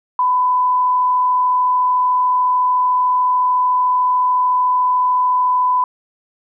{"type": "tone with frequency modulation", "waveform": "sine", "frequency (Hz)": 1001, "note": "B5", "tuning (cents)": 23, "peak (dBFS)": -12, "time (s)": [0.19, 5.84], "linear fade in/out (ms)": 2, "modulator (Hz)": 33.7, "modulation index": 0.23, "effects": []}